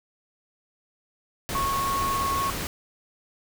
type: tone in noise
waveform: sine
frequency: 1100 Hz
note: C#6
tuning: 14 cents flat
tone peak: -24 dBFS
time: 1.55-2.5 s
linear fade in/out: 0 ms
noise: pink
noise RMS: -31 dBFS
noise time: 1.49-2.67 s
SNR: +4 dB
effects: none